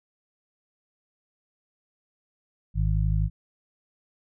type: harmonic tone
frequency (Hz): 52.1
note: G#1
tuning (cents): +6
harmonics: 1 / 2 / 3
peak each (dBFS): -23 / -26 / -28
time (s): 2.74-3.3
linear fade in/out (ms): 50
effects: none